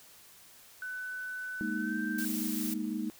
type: tone with pitch glide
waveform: sine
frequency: 1500 to 1564.6 Hz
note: F#6 to G6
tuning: +23 to -4 cents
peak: -36 dBFS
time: 0.82-2.25 s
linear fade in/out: 2 ms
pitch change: +73 cents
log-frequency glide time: 1.74-1.99 s
type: chord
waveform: sine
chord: Ab suspended second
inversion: none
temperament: just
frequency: 207.7 / 233.6 / 311.5 Hz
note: Ab3 / Bb3 / Eb4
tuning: 0 / +4 / +2 cents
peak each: -36 dBFS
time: 1.61-3.1 s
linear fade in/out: 0 ms
type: noise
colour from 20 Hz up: blue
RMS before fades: -38 dBFS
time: 2.18-2.74 s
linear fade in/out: 5 ms
effects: white hiss -56 dBFS RMS until 3.19 s